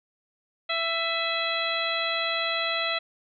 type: harmonic tone with a mistuned harmonic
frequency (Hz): 665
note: E5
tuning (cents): +15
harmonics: 1 / 2 / 3 / 4 / 5 / 6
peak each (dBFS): -32 / -32 / -32 / -32 / -32 / -32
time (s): 0.69-2.99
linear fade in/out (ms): 10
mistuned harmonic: 4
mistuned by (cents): -49
effects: none